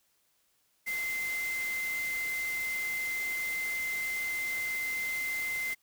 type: tone in noise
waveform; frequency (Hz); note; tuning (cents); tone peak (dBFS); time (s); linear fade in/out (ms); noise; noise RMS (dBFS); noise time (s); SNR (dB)
sine; 2074; C7; -16; -31; 0.86-5.75; 20; white; -42; 0.86-5.75; +8
effects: white hiss -72 dBFS RMS until 5.82 s